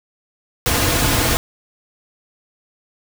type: noise with comb filter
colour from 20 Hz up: pink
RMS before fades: -17 dBFS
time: 0.66-1.37 s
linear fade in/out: 0 ms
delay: 5.2 ms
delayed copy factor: -0.55
effects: none